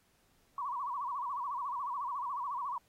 sine tone with vibrato, 1048 Hz, C6, 2 cents sharp, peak -34 dBFS, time 0.58-2.78 s, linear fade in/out 2 ms, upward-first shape sine, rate 14 Hz, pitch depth 170 cents each way, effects pink hiss -71 dBFS RMS until 2.88 s + AAC 48 kbps

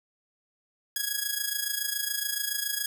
5% pulse tone with amplitude modulation, 1661.2 Hz, G#6, in tune, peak -14 dBFS, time 0.96-2.86 s, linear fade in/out 2 ms, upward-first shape sine, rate 27.1 Hz, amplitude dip 70%, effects none

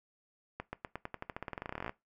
accelerating click train, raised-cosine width 0.5 ms, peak -23 dBFS, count 25, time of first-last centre 0.6-1.894 s, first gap 130 ms, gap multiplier 0.91, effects noise-tail reverb RT60 0.2 s tail -19 dB re dry

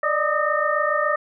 sine tone cluster, 583 / 610 / 1206 / 1263 / 1828 Hz, D5 / D#5 / D6 / D#6 / A#6, -13 / -34 / +46 / +26 / -34 cents, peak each -25 dBFS, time 0.03-1.16 s, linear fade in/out 5 ms, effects none

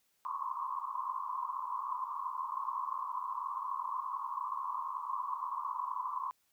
pink band-pass noise, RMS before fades -38 dBFS, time 0.25-6.31 s, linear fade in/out 0 ms, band 1000 to 1100 Hz, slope 96 dB/octave, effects white hiss -75 dBFS RMS until 6.52 s

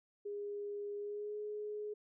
sine tone with pitch glide, 409.3 to 420.1 Hz, G#4 to G#4, -25 to +20 cents, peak -39 dBFS, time 0.25-1.94 s, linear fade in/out 10 ms, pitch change +45 cents, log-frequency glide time 0.97-1.37 s, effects none

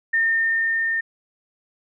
sine tone with level ramp, 1817 Hz, A#6, 45 cents flat, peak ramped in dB -16 to -20 dBFS, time 0.13-1.01 s, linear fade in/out 10 ms, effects none

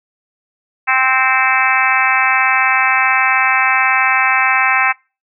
harmonic tone with a mistuned harmonic, 261.4 Hz, C4, 1 cent flat, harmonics 3 / 4 / 5 / 6 / 7 / 8 / 9 / 10, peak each -19 / -19 / -19 / -19 / -19 / -19 / -19 / -19 dBFS, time 0.87-4.93 s, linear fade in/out 20 ms, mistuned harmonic 9, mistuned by -35 cents, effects noise-tail reverb RT60 0.3 s tail -24 dB re dry

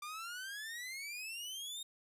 sawtooth exponential sweep, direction up, 1181 to 3729 Hz, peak -39 dBFS, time 0.02-1.83 s, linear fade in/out 5 ms, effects resampled to 32000 Hz + 12-bit

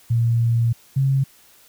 sine tone pair in turn, 116.54 / 135.39 Hz, A#2 / C#3, 0 / -40 cents, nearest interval minor third, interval 260 cents, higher second, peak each -15 dBFS, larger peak neither, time 0.1-0.73 / 0.96-1.24 s, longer first, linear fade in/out 10 ms, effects white hiss -52 dBFS RMS until 1.68 s

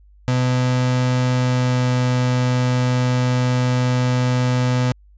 35% pulse tone with pitch glide, 126.2 to 125.4 Hz, B2 to B2, +38 to +27 cents, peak -14 dBFS, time 0.28-4.92 s, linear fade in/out 0 ms, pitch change -11 cents, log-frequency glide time 1.32-1.9 s, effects added 50 Hz sine -46 dBFS peak until 5.17 s + resampled to 16000 Hz

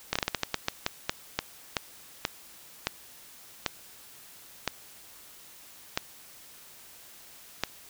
slowing click train, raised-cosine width 0.2 ms, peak -8 dBFS, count 19, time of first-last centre 0.13-7.636 s, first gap 25 ms, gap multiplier 1.28, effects white hiss -51 dBFS RMS until 7.89 s

